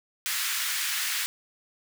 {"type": "high-pass noise", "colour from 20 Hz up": "pink", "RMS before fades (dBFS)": -29, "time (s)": [0.26, 1.26], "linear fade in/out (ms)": 0, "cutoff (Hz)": 1500, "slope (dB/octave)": 24, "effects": []}